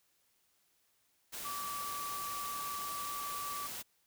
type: tone in noise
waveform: sine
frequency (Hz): 1155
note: D6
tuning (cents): -29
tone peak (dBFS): -39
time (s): 1.44-3.68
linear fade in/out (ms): 20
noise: white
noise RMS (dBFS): -43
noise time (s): 1.32-3.83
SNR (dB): +1
effects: white hiss -74 dBFS RMS until 4.06 s